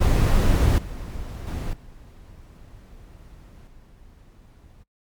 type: noise with level steps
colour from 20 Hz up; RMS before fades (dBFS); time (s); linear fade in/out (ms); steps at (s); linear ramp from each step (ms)
brown; -17 / -33 / -28 / -45 / -49; 0-4.84; 20; 0.78 / 1.47 / 1.73 / 3.67; 2
effects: noise-tail reverb RT60 0.1 s tail -20 dB re dry + MP3 96 kbps